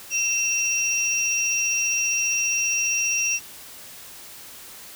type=tone pair together; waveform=triangle; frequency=2700 / 5695 Hz; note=E7 / F8; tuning=+41 / +33 cents; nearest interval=octave + minor second; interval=1292 cents; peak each=-22 dBFS; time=0.1-3.4 s; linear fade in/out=50 ms; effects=white hiss -42 dBFS RMS until 4.95 s